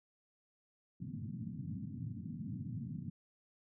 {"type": "band-pass noise", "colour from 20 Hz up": "pink", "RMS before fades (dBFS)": -43, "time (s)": [1, 3.1], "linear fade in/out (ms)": 5, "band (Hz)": [100, 250], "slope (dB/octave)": 48, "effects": []}